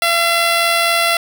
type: tone with amplitude modulation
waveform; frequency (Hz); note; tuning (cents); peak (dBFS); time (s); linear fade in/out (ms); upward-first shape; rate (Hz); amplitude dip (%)
10% pulse; 679; F5; -49; -3; 0.02-1.17; 2; sine; 83.9; 25
effects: 7-bit